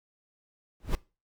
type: noise with exponential growth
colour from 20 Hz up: brown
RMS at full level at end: -21 dBFS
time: 0.8-0.95 s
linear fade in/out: 0 ms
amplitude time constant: 32 ms
effects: noise-tail reverb RT60 0.3 s tail -21 dB re dry